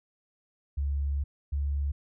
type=tone pair in turn; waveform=sine; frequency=70.5 / 70.99 Hz; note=C#2 / C#2; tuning=+30 / +42 cents; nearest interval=unison; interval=12 cents; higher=second; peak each=-26 dBFS; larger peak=neither; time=0.77-1.24 / 1.52-1.92 s; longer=first; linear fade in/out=10 ms; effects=none